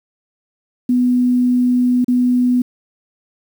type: tone with dropouts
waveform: sine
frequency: 248 Hz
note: B3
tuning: 7 cents sharp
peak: -11 dBFS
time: 0.89-2.62 s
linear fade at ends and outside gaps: 5 ms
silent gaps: 2.045-2.081 s
effects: 7-bit